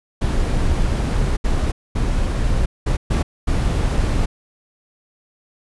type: noise bursts at uneven times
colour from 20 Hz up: brown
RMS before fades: -18 dBFS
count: 6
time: 0.21-1.37 / 1.44-1.72 / 1.95-2.66 / 2.86-2.97 / 3.1-3.23 / 3.47-4.26 s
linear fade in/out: 10 ms
effects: resampled to 24000 Hz